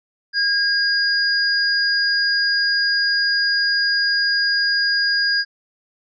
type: tone pair together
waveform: sine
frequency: 1628 / 4886 Hz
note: G#6 / D#8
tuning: -35 / -32 cents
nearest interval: octave + perfect fifth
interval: 1903 cents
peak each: -18 / -19 dBFS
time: 0.33-5.45 s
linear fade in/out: 50 ms
effects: none